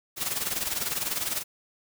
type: noise with tremolo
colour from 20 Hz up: white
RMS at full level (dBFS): -27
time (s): 0.16-1.44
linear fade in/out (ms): 50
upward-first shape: sine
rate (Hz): 20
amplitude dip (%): 70
effects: none